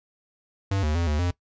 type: tone with pitch steps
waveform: square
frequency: 97.8 / 75.9 / 85.2 / 74.8 / 88.3 Hz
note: G2 / D#2 / F2 / D2 / F2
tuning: -4 / -42 / -42 / +32 / +20 cents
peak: -23 dBFS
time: 0.71-1.31 s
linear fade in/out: 5 ms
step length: 120 ms
effects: noise-tail reverb RT60 0.1 s tail -20 dB re dry + resampled to 16000 Hz